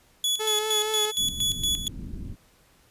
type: tone with tremolo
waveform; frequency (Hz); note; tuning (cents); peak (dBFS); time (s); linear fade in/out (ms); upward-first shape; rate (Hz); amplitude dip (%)
sawtooth; 3400; G#7; +40; -19; 0.24-1.88; 2; square; 4.3; 70
type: tone with vibrato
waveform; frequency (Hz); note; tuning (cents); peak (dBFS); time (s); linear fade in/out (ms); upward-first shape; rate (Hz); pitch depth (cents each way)
sawtooth; 429.4; A4; -42; -23; 0.39-1.12; 20; triangle; 4.3; 31
type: low-pass noise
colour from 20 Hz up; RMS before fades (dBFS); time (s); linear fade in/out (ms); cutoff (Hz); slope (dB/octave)
pink; -36; 1.17-2.36; 50; 280; 24
effects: pink hiss -60 dBFS RMS until 2.9 s + resampled to 32000 Hz